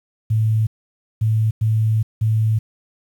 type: tone bursts at uneven times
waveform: sine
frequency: 110 Hz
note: A2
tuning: in tune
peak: -14 dBFS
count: 4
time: 0.3-0.67 / 1.21-1.51 / 1.61-2.03 / 2.21-2.59 s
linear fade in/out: 10 ms
effects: 8-bit